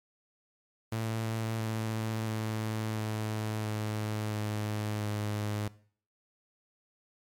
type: tone with pitch steps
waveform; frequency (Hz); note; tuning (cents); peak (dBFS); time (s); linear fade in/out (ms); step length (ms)
sawtooth; 111.8 / 110.64 / 109.5 / 108.37 / 107.25 / 106.14 / 105.04; A2 / A2 / A2 / A2 / A2 / G#2 / G#2; +28 / +10 / -8 / -26 / -44 / +38 / +20; -27; 0.92-5.68; 5; 680
effects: noise-tail reverb RT60 0.5 s tail -19 dB re dry + MP3 96 kbps